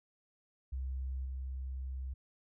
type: tone with level steps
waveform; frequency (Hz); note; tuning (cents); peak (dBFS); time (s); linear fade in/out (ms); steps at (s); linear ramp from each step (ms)
sine; 65.41; C2; 0; -35 / -37; 0.72-2.14; 10; 1.25; 5
effects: none